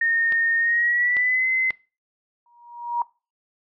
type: tone with pitch glide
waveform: sine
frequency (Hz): 1838 to 2051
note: A#6 to C7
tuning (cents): -25 to -35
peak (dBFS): -18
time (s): 0.01-1.71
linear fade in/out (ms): 5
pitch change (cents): +190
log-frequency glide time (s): 0.58-1.48
type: clicks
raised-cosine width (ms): 0.3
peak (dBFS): -18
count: 3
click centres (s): 0.323 / 1.168 / 1.706
type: tone with exponential growth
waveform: sine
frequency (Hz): 951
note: A#5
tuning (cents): +34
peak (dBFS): -17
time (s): 2.46-3.02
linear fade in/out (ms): 2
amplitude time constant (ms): 120
effects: noise-tail reverb RT60 0.3 s tail -21 dB re dry